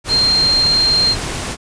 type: tone in noise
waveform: sine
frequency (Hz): 4186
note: C8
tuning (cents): 0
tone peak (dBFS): -11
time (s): 0.08-1.16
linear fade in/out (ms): 50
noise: pink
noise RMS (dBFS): -23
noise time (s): 0.04-1.57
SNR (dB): +9
effects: resampled to 22050 Hz